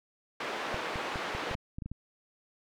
pink band-pass noise, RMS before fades -36 dBFS, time 0.4-1.55 s, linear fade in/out 5 ms, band 430 to 2800 Hz, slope 12 dB/octave
clicks, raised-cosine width 5 ms, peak -26 dBFS, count 10, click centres 0.744 / 0.958 / 1.158 / 1.35 / 1.512 / 1.551 / 1.785 / 1.822 / 1.86 / 1.916 s
effects none

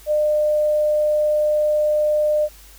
sine tone, 603 Hz, D5, 46 cents sharp, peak -15 dBFS, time 0.06-2.49 s, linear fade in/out 50 ms, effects added 50 Hz sine -45 dBFS peak until 2.78 s + white hiss -47 dBFS RMS until 2.78 s

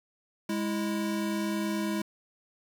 square tone pair together, 206.7 / 328.1 Hz, G#3 / E4, -8 / -8 cents, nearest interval minor sixth, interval 800 cents, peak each -31 / -33 dBFS, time 0.49-2.02 s, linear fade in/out 5 ms, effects 9-bit

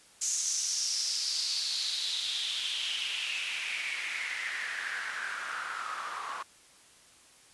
white noise with band-pass filter sweep, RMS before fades -34 dBFS, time 0.21-6.43 s, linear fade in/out 10 ms, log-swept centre 6700 to 1100 Hz, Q 5.2, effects white hiss -58 dBFS RMS until 7.53 s + resampled to 24000 Hz

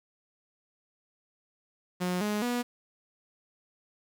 sawtooth tone with pitch steps, 180 / 209.2 / 243.1 Hz, F#3 / G#3 / B3, -47 / +13 / -27 cents, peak -24 dBFS, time 2-2.63 s, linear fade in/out 20 ms, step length 210 ms, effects 9-bit

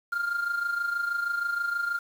sine tone with amplitude modulation, 1400 Hz, F6, 4 cents sharp, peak -21 dBFS, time 0.12-1.99 s, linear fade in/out 10 ms, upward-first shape sine, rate 26.3 Hz, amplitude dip 70%, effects tanh soft clip ceiling -23 dBFS + 8-bit

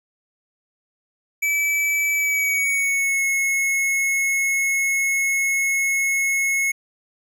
square tone with pitch glide, 2304 to 2181 Hz, D7 to C#7, -34 to -29 cents, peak -19 dBFS, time 1.42-6.72 s, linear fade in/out 10 ms, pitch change -95 cents, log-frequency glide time 2.15-3.23 s, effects none

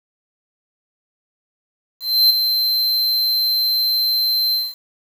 square tone with ADSR envelope, 4107 Hz, C8, 33 cents flat, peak -9 dBFS, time 2-4.75 s, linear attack 300 ms, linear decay 10 ms, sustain -7 dB, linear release 210 ms, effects 7-bit

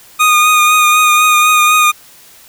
25% pulse tone with vibrato, 1231 Hz, D#6, 19 cents flat, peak -3 dBFS, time 0.19-1.92 s, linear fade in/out 20 ms, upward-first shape triangle, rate 4 Hz, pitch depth 24 cents each way, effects white hiss -41 dBFS RMS until 2.48 s

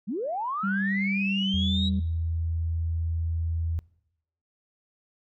sine linear sweep, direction up, 168.9 to 3903 Hz, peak -27 dBFS, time 0.07-1.9 s, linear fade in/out 20 ms
sine tone with pitch glide, 196 to 192.97 Hz, G3 to G3, 0 to -27 cents, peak -25 dBFS, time 0.63-2 s, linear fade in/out 10 ms, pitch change -27 cents, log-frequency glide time 1.36-1.52 s
sine tone, 82.41 Hz, E2, in tune, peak -25 dBFS, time 1.54-3.79 s, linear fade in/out 0 ms
effects noise-tail reverb RT60 0.8 s tail -23 dB re dry + tanh soft clip ceiling -15 dBFS

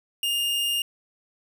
45% pulse tone, 2829 Hz, F7, 22 cents sharp, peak -23 dBFS, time 0.23-0.82 s, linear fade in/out 2 ms, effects none

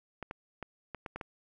clicks, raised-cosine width 0.5 ms, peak -24 dBFS, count 7, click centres 0.227 / 0.311 / 0.627 / 0.947 / 1.062 / 1.16 / 1.212 s, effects none

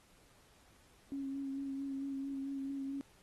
sine tone with vibrato, 273.8 Hz, C#4, 21 cents flat, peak -37 dBFS, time 1.12-3.01 s, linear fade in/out 0 ms, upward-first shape sine, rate 4.5 Hz, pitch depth 22 cents each way, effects pink hiss -66 dBFS RMS until 3.22 s + AAC 32 kbps

